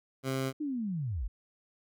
15% pulse tone, 132.9 Hz, C3, 27 cents sharp, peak -24 dBFS, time 0.23-0.53 s, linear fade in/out 50 ms
sine linear sweep, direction down, 311 to 38.56 Hz, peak -31 dBFS, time 0.6-1.28 s, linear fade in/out 10 ms
effects none

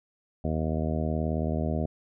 harmonic tone, 78.6 Hz, D#2, 18 cents sharp, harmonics 1 / 2 / 3 / 4 / 5 / 6 / 7 / 8 / 9, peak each -30 / -31 / -32 / -38 / -38 / -40 / -40 / -36 / -41 dBFS, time 0.44-1.86 s, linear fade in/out 5 ms, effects none

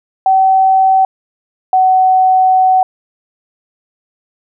sine tone pair in turn, 764 / 750 Hz, G5 / F#5, -45 / +23 cents, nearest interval unison, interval 32 cents, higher first, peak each -6 dBFS, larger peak neither, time 0.26-1.05 / 1.73-2.83 s, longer second, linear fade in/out 2 ms, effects none

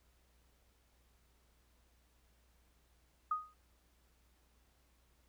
sine tone with exponential decay, 1244.5 Hz, D#6, in tune, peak -29 dBFS, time 3.31-3.54 s, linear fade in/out 5 ms, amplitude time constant 50 ms, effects added 60 Hz sine -70 dBFS peak until 5.28 s + pink hiss -74 dBFS RMS until 5.28 s

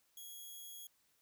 5% pulse tone, 3318 Hz, G#7, 2 cents flat, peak -40 dBFS, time 0.17-0.87 s, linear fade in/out 2 ms, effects white hiss -75 dBFS RMS until 1.21 s

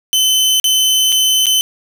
sawtooth tone with dropouts, 3050 Hz, G7, 48 cents flat, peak -7 dBFS, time 0.13-1.61 s, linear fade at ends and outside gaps 0 ms, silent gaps 0.599-0.642 / 1.121-1.125 / 1.458-1.467 s, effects none

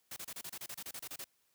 white noise bursts, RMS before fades -44 dBFS, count 14, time 0.11-1.243 s, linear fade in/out 5 ms, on 54 ms, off 29 ms, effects white hiss -75 dBFS RMS until 1.54 s + high-pass 60 Hz 12 dB/octave

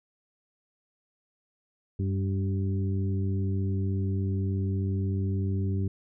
harmonic tone with a mistuned harmonic, 96.5 Hz, G2, 27 cents flat, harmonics 1 / 2 / 3 / 4, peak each -26 / -33 / -38 / -39 dBFS, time 1.99-5.88 s, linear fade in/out 5 ms, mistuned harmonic 2, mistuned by +28 cents, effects none

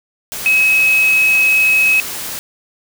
sine tone in noise, 2559 Hz, D#7, 48 cents sharp, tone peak -9 dBFS, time 0.46-2 s, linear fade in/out 0 ms, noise white, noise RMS -25 dBFS, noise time 0.32-2.39 s, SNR +13 dB, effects none

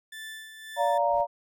30% pulse tone with tremolo, 1760 Hz, A6, in tune, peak -35 dBFS, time 0.12-0.98 s, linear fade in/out 5 ms, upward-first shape sine, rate 1.8 Hz, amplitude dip 55%
sine chord, Bb major, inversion first, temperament equal with one note detuned, 578.6 / 698.5 / 932.3 Hz, D5 / F5 / Bb5, -26 / 0 / 0 cents, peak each -26 dBFS, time 0.76-1.27 s, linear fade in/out 50 ms
brown noise with exponential growth, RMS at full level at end -43 dBFS, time 0.92-1.21 s, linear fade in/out 0 ms, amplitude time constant 63 ms
effects none

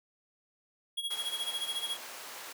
square tone with tremolo, 3312 Hz, G#7, 5 cents flat, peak -31 dBFS, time 0.97-1.97 s, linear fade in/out 10 ms, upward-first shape sine, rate 14 Hz, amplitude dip 75%
pink high-pass noise, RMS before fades -45 dBFS, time 1.1-2.53 s, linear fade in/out 10 ms, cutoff 620 Hz, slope 12 dB/octave
effects none

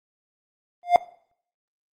triangle tone with exponential growth, 703 Hz, F5, 11 cents sharp, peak -6 dBFS, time 0.83-0.96 s, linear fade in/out 1 ms, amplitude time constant 27 ms, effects noise-tail reverb RT60 0.6 s tail -19 dB re dry + Opus 24 kbps

